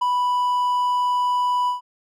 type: tone with ADSR envelope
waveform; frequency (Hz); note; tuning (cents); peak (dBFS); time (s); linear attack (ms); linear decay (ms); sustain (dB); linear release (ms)
triangle; 987.8; B5; 0; -14; 0.01-1.81; 12; 8; -2; 130
effects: none